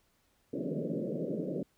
pink band-pass noise, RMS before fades -35 dBFS, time 0.53-1.63 s, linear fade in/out 5 ms, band 140 to 600 Hz, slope 96 dB/octave, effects pink hiss -72 dBFS RMS until 1.77 s

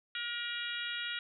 harmonic tone, 475.5 Hz, A#4, 34 cents sharp, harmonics 3 / 4 / 5 / 6 / 7 / 8, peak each -40 / -43 / -45 / -42 / -42 / -45 dBFS, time 0.15-1.19 s, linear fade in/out 2 ms, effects none

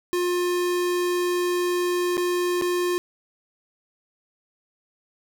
square tone with dropouts, 355.1 Hz, F4, 29 cents sharp, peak -22 dBFS, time 0.13-2.98 s, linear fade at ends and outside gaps 0 ms, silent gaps 2.17-2.178 / 2.613-2.621 s, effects none

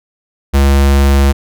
square tone, 69.3 Hz, C#2, in tune, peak -7 dBFS, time 0.53-1.33 s, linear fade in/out 20 ms, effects none

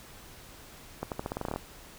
accelerating click train, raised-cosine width 1 ms, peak -18 dBFS, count 12, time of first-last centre 1.03-1.561 s, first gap 88 ms, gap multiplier 0.87, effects pink hiss -50 dBFS RMS until 1.98 s

